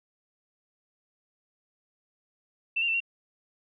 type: tone with pitch steps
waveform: sine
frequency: 2676 / 2780 / 2676 / 2749 Hz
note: E7 / F7 / E7 / F7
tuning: +25 / -9 / +25 / -28 cents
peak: -24 dBFS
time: 2.76-3.004 s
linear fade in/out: 10 ms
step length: 61 ms
effects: none